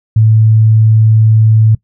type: tone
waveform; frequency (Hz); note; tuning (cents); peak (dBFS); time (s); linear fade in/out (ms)
sine; 110; A2; 0; -4; 0.16-1.75; 5
effects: noise-tail reverb RT60 0.1 s tail -21 dB re dry